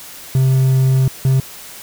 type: tone pair in turn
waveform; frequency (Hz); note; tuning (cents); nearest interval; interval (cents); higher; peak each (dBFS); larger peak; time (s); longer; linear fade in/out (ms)
triangle; 131.7 / 132.46; C3 / C3; +12 / +22; unison; 10; second; -8; neither; 0.35-1.08 / 1.25-1.4; first; 2
effects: white hiss -35 dBFS RMS until 1.82 s